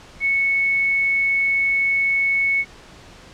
sine tone, 2208 Hz, C#7, 7 cents flat, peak -16 dBFS, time 0.2-2.65 s, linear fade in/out 50 ms, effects pink hiss -44 dBFS RMS until 3.33 s + low-pass 6000 Hz 12 dB/octave

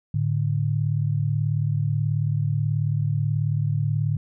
sine tone pair together, 108.39 / 146.83 Hz, A2 / D3, -26 / 0 cents, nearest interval perfect fourth, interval 526 cents, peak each -23 dBFS, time 0.14-4.17 s, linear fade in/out 5 ms, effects none

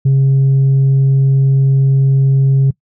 sine tone, 135.6 Hz, C#3, 38 cents flat, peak -5 dBFS, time 0.05-2.71 s, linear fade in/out 10 ms, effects noise-tail reverb RT60 0.1 s tail -22 dB re dry + tanh soft clip ceiling -6 dBFS

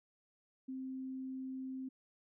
sine tone, 261.9 Hz, C4, 2 cents sharp, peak -40 dBFS, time 0.68-1.89 s, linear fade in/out 10 ms, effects none

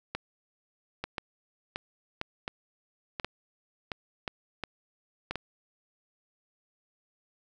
two click trains, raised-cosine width 0.3 ms, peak -17 / -16 dBFS, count 7 / 6, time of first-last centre 1.04-5.357 / 0.15-5.31 s, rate 1.39 / 0.969 Hz, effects none

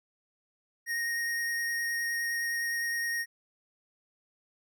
square tone with vibrato, 1864.7 Hz, A#6, in tune, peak -30 dBFS, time 0.86-3.26 s, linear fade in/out 50 ms, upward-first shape sine, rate 9.7 Hz, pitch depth 9 cents each way, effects none

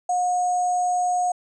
sine tone with sample-and-hold, 720 Hz, F#5, 47 cents flat, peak -19 dBFS, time 0.09-1.32 s, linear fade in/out 5 ms, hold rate 7350 Hz, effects resampled to 24000 Hz

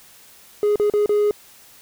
triangle tone with dropouts, 415.9 Hz, G#4, 2 cents sharp, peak -12 dBFS, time 0.63-1.31 s, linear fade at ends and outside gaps 1 ms, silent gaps 0.758-0.798 / 0.899-0.937 / 1.06-1.093 s, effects tanh soft clip ceiling -9 dBFS + white hiss -48 dBFS RMS until 1.81 s

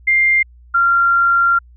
sine tone pair in turn, 2100 / 1381.7 Hz, C7 / F6, +6 / -19 cents, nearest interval perfect fifth, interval 725 cents, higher first, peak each -10 dBFS, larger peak neither, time 0.07-0.43 / 0.74-1.59 s, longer second, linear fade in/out 10 ms, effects added 60 Hz sine -41 dBFS peak until 1.76 s

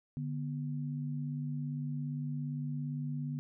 sine tone pair together, 146.83 / 244.3 Hz, D3 / B3, 0 / -19 cents, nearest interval major sixth, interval 881 cents, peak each -35 / -40 dBFS, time 0.17-3.39 s, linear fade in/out 0 ms, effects none

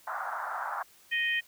white band-pass noise, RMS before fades -35 dBFS, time 0.07-0.83 s, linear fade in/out 5 ms, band 680 to 1500 Hz, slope 48 dB/octave
harmonic tone, 622.3 Hz, D#5, in tune, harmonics 3 / 4 / 5, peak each -28 / -32 / -35 dBFS, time 1.11-1.41 s, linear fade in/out 20 ms
effects white hiss -59 dBFS RMS until 1.47 s

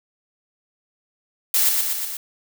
blue noise with echo, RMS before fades -18 dBFS, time 1.54-1.69 s, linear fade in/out 2 ms, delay 120 ms, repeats 4, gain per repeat -3 dB, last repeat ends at 2.17 s, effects none

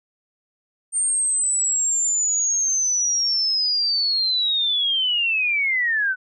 sine linear sweep, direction down, 8790 to 1480 Hz, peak -18 dBFS, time 0.92-6.16 s, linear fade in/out 50 ms, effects none

